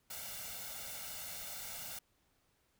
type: noise with comb filter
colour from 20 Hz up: white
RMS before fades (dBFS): -45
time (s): 0.1-1.99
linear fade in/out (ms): 5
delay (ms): 1.4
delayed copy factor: +0.75
effects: pink hiss -75 dBFS RMS until 2.79 s